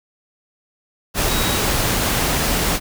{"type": "tone in noise", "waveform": "sine", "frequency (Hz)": 3818, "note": "A#7", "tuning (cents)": 41, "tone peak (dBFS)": -27, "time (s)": [1.27, 1.61], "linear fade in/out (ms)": 50, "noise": "pink", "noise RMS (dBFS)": -19, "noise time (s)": [1.14, 2.8], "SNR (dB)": -11, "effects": []}